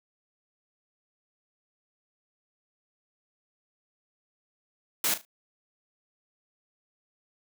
white noise with echo, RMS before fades -26 dBFS, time 5.04-5.14 s, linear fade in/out 2 ms, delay 37 ms, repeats 3, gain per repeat -12 dB, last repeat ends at 5.251 s, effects high-pass 150 Hz 12 dB/octave

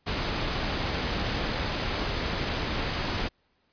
pink noise, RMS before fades -29 dBFS, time 0.06-3.29 s, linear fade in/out 20 ms, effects pink hiss -70 dBFS RMS until 3.72 s + resampled to 11025 Hz

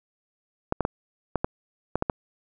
clicks, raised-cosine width 1 ms, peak -9 dBFS, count 8, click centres 0.724 / 0.807 / 0.851 / 1.357 / 1.445 / 1.956 / 2.024 / 2.098 s, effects none

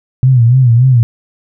sine tone with vibrato, 123.47 Hz, B2, in tune, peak -4 dBFS, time 0.23-1.03 s, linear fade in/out 0 ms, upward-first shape sine, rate 3.5 Hz, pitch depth 120 cents each way, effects none

